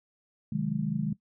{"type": "chord", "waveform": "sine", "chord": "Ab dominant seventh", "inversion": "first", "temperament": "equal with one note detuned", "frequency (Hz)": [130.81, 155.56, 185, 210.2], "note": ["C3", "Eb3", "Gb3", "Ab3"], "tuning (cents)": [0, 0, 0, 21], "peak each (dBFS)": [-37, -31, -34, -31], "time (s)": [0.52, 1.13], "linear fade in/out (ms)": 5, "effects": ["noise-tail reverb RT60 0.1 s tail -18 dB re dry"]}